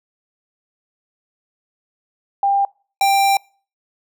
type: tone pair in turn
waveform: sine / square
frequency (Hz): 796 / 788.7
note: G5 / G5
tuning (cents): +26 / +10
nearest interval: unison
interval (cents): 16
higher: first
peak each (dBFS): -13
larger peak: neither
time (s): 2.43-2.65 / 3.01-3.37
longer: second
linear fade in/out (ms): 2
effects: noise-tail reverb RT60 0.4 s tail -26 dB re dry